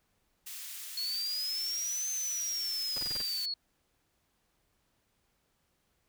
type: high-pass noise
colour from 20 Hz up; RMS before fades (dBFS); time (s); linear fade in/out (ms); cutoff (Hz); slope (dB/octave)
white; -43; 0.46-3.46; 10; 2100; 12
type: exponential two-way sweep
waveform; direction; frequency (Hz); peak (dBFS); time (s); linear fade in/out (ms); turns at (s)
sine; up then down; 4325 to 6272 to 4325; -32; 0.97-3.54; 5; 2.1
type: noise bursts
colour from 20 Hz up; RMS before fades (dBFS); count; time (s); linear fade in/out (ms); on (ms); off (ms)
pink; -42; 6; 2.96-3.219; 5; 24; 23
effects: pink hiss -75 dBFS RMS until 6.08 s